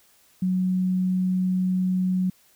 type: tone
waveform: sine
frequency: 184.6 Hz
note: F#3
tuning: 4 cents flat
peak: -20 dBFS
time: 0.42-2.3 s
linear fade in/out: 5 ms
effects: white hiss -59 dBFS RMS until 2.55 s